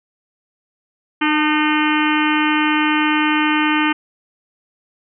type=harmonic tone with a mistuned harmonic; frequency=304.9 Hz; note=D#4; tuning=35 cents flat; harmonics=1 / 3 / 4 / 5 / 6 / 7 / 8 / 9 / 10; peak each=-17 / -22 / -23 / -24 / -25 / -25 / -26 / -27 / -27 dBFS; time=1.21-3.93 s; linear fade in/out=10 ms; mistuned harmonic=3; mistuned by=-34 cents; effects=none